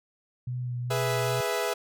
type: tone with vibrato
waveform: sine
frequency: 123.47 Hz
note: B2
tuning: in tune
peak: -29 dBFS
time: 0.47-1.41 s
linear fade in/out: 5 ms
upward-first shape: sine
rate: 2.4 Hz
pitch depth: 20 cents each way
type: chord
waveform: sawtooth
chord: E major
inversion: first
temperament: equal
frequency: 415.3 / 493.9 / 659.3 Hz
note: G#4 / B4 / E5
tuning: 0 / 0 / 0 cents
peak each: -27 dBFS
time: 0.9-1.74 s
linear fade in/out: 10 ms
effects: none